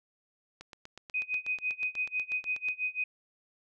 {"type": "click train", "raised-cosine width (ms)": 0.2, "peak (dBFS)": -28, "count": 18, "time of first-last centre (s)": [0.61, 2.686], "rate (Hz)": 8.19}
{"type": "tone with tremolo", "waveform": "sine", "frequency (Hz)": 2503, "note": "D#7", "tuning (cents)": 10, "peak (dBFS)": -27, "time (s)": [1.14, 3.04], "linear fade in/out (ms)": 5, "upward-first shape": "sine", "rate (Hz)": 6, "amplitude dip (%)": 95}
{"effects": []}